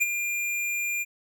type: tone with ADSR envelope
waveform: square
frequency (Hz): 2400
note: D7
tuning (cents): +37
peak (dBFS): -19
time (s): 0-1.05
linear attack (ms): 20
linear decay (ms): 29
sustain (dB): -8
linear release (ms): 32
effects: none